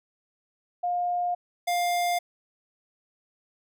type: tone pair in turn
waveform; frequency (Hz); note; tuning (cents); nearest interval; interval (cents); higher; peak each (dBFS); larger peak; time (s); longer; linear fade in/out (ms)
sine / square; 709 / 702.9; F5 / F5; +26 / +11; unison; 15; first; -24; neither; 0.83-1.35 / 1.67-2.19; neither; 10
effects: none

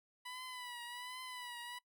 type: tone with vibrato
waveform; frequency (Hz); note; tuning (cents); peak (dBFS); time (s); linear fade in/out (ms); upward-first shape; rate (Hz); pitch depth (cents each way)
15% pulse; 987.8; B5; 0; -39; 0.25-1.79; 10; triangle; 1.3; 68
effects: noise-tail reverb RT60 0.1 s tail -21 dB re dry

